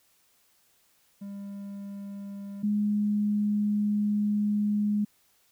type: tone pair in turn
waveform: triangle / sine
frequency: 199.9 / 207.9 Hz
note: G3 / G#3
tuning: +34 / +2 cents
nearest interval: minor second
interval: 68 cents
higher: second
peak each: -34 / -23 dBFS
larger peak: second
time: 1.21-2.63 / 2.63-5.05 s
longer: second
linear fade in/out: 10 ms
effects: white hiss -66 dBFS RMS until 5.51 s